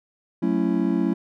triangle chord, F# minor seventh, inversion none, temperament just, 185 / 222 / 277.5 / 333 Hz, F#3 / A3 / C#4 / E4, 0 / +16 / +2 / +18 cents, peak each -23 dBFS, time 0.42-1.14 s, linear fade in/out 10 ms, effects none

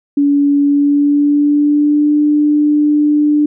sine tone with pitch glide, 285.1 to 297 Hz, C#4 to D4, +49 to +20 cents, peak -8 dBFS, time 0.17-3.46 s, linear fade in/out 5 ms, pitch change +71 cents, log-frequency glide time 0.63-2.14 s, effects none

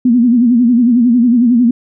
sine tone with vibrato, 240.4 Hz, B3, 46 cents flat, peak -6 dBFS, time 0.05-1.71 s, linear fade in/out 5 ms, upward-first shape sine, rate 11 Hz, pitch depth 100 cents each way, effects none

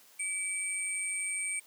sine tone pair together, 2296 / 8644 Hz, D7 / C#9, -40 / -45 cents, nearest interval octave + major seventh, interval 2295 cents, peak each -36 / -33 dBFS, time 0.19-1.6 s, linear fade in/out 10 ms, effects white hiss -59 dBFS RMS until 1.66 s + high-pass 200 Hz 12 dB/octave

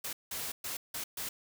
white noise bursts at uneven times, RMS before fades -38 dBFS, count 5, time 0.04-0.13 / 0.31-0.52 / 0.64-0.77 / 0.94-1.04 / 1.17-1.29 s, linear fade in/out 5 ms, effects none

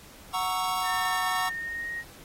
square chord, F# dominant seventh, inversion none, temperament equal, 740 / 932.3 / 1108.7 / 1318.5 Hz, F#5 / A#5 / C#6 / E6, 0 / 0 / 0 / 0 cents, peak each -32 / -34 / -31 / -35 dBFS, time 0.33-1.5 s, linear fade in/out 20 ms
sine tone with pitch glide, 1806 to 1872.9 Hz, A6 to A#6, +45 to +8 cents, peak -31 dBFS, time 0.83-2.04 s, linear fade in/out 50 ms, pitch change +63 cents, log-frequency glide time 1.27-1.9 s
effects pink hiss -50 dBFS RMS until 2.24 s + AAC 48 kbps

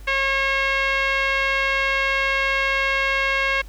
5% pulse tone with low-pass filter, 543 Hz, C#5, 36 cents flat, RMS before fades -21 dBFS, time 0.07-3.62 s, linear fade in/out 10 ms, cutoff 2200 Hz, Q 2, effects added 49 Hz sine -36 dBFS peak until 3.68 s + pink hiss -51 dBFS RMS until 3.68 s

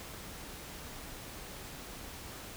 silence, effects pink hiss -46 dBFS RMS until 2.56 s

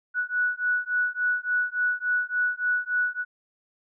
sine beating tone pair, 1472 / 1475.5 Hz, F#6 / F#6, -9 / -5 cents, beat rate 3.5 Hz, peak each -26 dBFS, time 0.14-3.25 s, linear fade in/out 50 ms, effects none

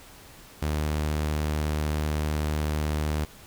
sawtooth tone, 75.9 Hz, D#2, 42 cents flat, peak -21 dBFS, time 0.62-3.25 s, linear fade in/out 5 ms, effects pink hiss -49 dBFS RMS until 3.46 s

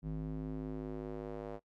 square tone with band-pass filter sweep, 52.5 Hz, G#1, 19 cents sharp, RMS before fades -41 dBFS, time 0.02-1.6 s, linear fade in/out 50 ms, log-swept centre 180 to 550 Hz, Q 1.8, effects noise-tail reverb RT60 0.1 s tail -22 dB re dry

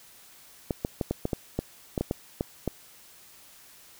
clicks, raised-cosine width 2 ms, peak -13 dBFS, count 12, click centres 0.708 / 0.849 / 1.012 / 1.11 / 1.254 / 1.332 / 1.59 / 1.978 / 2.01 / 2.111 / 2.409 / 2.677 s, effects white hiss -53 dBFS RMS until 3.99 s

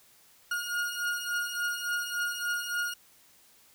40% pulse beating tone pair, 1429 / 1432.5 Hz, F6 / F6, +39 / +44 cents, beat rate 3.5 Hz, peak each -34 / -31 dBFS, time 0.51-2.94 s, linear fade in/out 5 ms, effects white hiss -60 dBFS RMS until 3.74 s

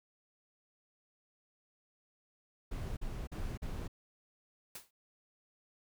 brown noise bursts, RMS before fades -39 dBFS, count 4, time 2.71-3.879 s, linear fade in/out 10 ms, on 260 ms, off 43 ms
white noise with exponential decay, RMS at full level -42 dBFS, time 4.75-4.91 s, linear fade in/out 5 ms, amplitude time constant 34 ms
effects none

